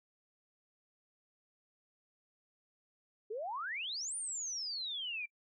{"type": "exponential two-way sweep", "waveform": "sine", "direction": "up then down", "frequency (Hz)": [403.2, 9397, 2326], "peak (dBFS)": -37, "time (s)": [3.3, 5.26], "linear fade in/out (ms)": 10, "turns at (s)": 4.16, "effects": ["noise-tail reverb RT60 0.1 s tail -25 dB re dry"]}